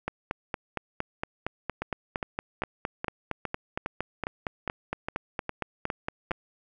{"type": "two click trains", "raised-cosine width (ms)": 0.5, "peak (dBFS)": [-15, -14], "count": [12, 28], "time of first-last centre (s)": [[1.82, 6.31], [0.08, 6.316]], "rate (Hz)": [2.45, 4.33], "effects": []}